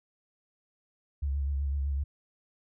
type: tone with vibrato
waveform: sine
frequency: 69.9 Hz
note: C#2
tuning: 15 cents sharp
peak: -27 dBFS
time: 1.22-2.04 s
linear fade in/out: 10 ms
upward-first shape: sine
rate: 7.9 Hz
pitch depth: 48 cents each way
effects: none